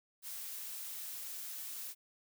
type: noise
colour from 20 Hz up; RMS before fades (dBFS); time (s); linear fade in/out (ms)
blue; -44; 0.22-1.95; 50
effects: none